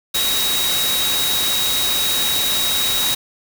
sine tone in noise, 3809 Hz, A#7, 37 cents sharp, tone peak -19 dBFS, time 0.14-3.15 s, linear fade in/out 10 ms, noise white, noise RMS -21 dBFS, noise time 0.14-3.15 s, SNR -1 dB, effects none

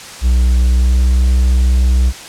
triangle tone with pitch glide, 61.74 to 63.04 Hz, B1 to B1, 0 to +36 cents, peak -6 dBFS, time 0.21-2.13 s, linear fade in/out 50 ms, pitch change +36 cents, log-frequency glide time 0.64-1.06 s, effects white hiss -31 dBFS RMS until 2.28 s + low-pass 8000 Hz 12 dB/octave

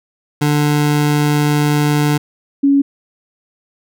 25% pulse / sine tone pair in turn, 147.9 / 279.2 Hz, D3 / C#4, +13 / +13 cents, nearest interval major seventh, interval 1100 cents, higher second, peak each -8 dBFS, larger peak neither, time 0.41-2.18 / 2.63-2.82 s, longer first, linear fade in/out 10 ms, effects none

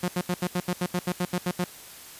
sawtooth tone bursts, 178.8 Hz, F3, 41 cents sharp, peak -20 dBFS, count 13, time 0.03-1.643 s, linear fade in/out 5 ms, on 53 ms, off 77 ms, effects white hiss -45 dBFS RMS until 2.19 s + resampled to 32000 Hz

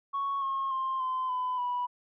sine tone with pitch steps, 1108.7 / 1082.1 / 1056.2 / 1030.9 / 1006.2 / 982.1 Hz, C#6 / C#6 / C6 / C6 / B5 / B5, 0 / -42 / +16 / -26 / +32 / -10 cents, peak -27 dBFS, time 0.13-1.87 s, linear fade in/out 20 ms, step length 290 ms, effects tanh soft clip ceiling -25 dBFS

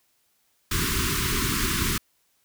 pink band-stop noise, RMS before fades -25 dBFS, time 0.71-1.98 s, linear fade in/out 5 ms, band 410 to 1000 Hz, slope 96 dB/octave, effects white hiss -68 dBFS RMS until 2.44 s

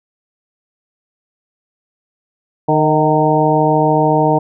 harmonic tone with a mistuned harmonic, 153.3 Hz, D#3, 25 cents flat, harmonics 1 / 2 / 3 / 4 / 5 / 6, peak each -17 / -17 / -17 / -17 / -17 / -17 dBFS, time 2.68-4.39 s, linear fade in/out 10 ms, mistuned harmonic 4, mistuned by +39 cents, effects none

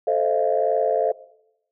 sine chord, F dominant seventh, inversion first, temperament equal with one note detuned, 440 / 523.3 / 622.3 / 684.1 Hz, A4 / C5 / Eb5 / F5, 0 / 0 / 0 / -36 cents, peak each -23 dBFS, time 0.07-1.12 s, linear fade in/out 5 ms, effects noise-tail reverb RT60 0.8 s tail -19 dB re dry + tanh soft clip ceiling -8 dBFS

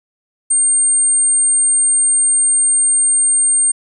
sine tone, 8700 Hz, C#9, 33 cents flat, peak -10 dBFS, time 0.5-3.72 s, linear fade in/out 10 ms, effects none

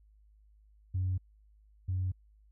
sine tone pair in turn, 92.5 / 92.5 Hz, F#2 / F#2, 0 / 0 cents, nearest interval unison, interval 0 cents, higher neither, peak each -27 / -28 dBFS, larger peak first, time 0.94-1.18 / 1.88-2.12 s, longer neither, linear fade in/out 10 ms, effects tanh soft clip ceiling -25 dBFS + added 52 Hz sine -59 dBFS peak until 2.51 s

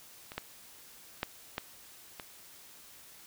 clicks, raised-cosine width 0.3 ms, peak -27 / -18 / -15 / -17 / -24 dBFS, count 5, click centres 0.319 / 0.38 / 1.231 / 1.581 / 2.198 s, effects white hiss -54 dBFS RMS until 3.26 s

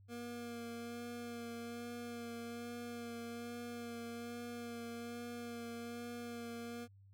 25% pulse tone with vibrato, 236.5 Hz, A#3, 25 cents sharp, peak -40 dBFS, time 0.08-6.88 s, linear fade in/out 50 ms, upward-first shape sine, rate 1.2 Hz, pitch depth 18 cents each way, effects added 98 Hz sine -59 dBFS peak until 7.13 s

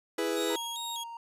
40% pulse chord, E major, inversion none, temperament equal, 329.6 / 415.3 / 493.9 Hz, E4 / G#4 / B4, 0 / 0 / 0 cents, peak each -32 dBFS, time 0.18-0.56 s, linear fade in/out 5 ms
sawtooth tone with vibrato, 3520 Hz, A7, in tune, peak -33 dBFS, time 0.36-1.04 s, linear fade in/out 10 ms, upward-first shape square, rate 2.5 Hz, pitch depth 110 cents each way
triangle tone with tremolo, 929 Hz, A#5, 6 cents flat, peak -35 dBFS, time 0.5-1.17 s, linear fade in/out 2 ms, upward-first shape triangle, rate 2.9 Hz, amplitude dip 30%
effects resampled to 32000 Hz

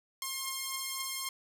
5% pulse beating tone pair, 1064 / 1067.8 Hz, C6 / C6, +29 / +35 cents, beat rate 3.8 Hz, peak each -29 / -24 dBFS, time 0.22-1.29 s, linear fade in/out 2 ms, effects none

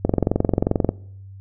click train, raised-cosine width 2 ms, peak -4 dBFS, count 20, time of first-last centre 0.05-0.891 s, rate 22.6 Hz, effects noise-tail reverb RT60 0.7 s tail -23 dB re dry + added 97 Hz sine -37 dBFS peak until 1.4 s

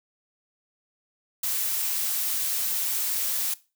blue noise, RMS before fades -27 dBFS, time 1.43-3.54 s, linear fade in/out 5 ms, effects noise-tail reverb RT60 0.3 s tail -19 dB re dry

